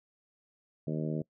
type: harmonic tone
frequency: 77.78 Hz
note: D#2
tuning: in tune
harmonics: 2 / 3 / 4 / 5 / 6 / 7 / 8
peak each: -33 / -37 / -39 / -41 / -43 / -44 / -45 dBFS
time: 0.87-1.22 s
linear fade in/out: 5 ms
effects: noise-tail reverb RT60 0.1 s tail -23 dB re dry